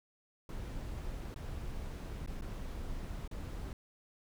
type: noise with dropouts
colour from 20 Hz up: brown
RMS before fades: -41 dBFS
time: 0.49-3.73 s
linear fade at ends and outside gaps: 2 ms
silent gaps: 1.343-1.36 / 2.262-2.274 / 2.411-2.421 / 3.277-3.312 s
effects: none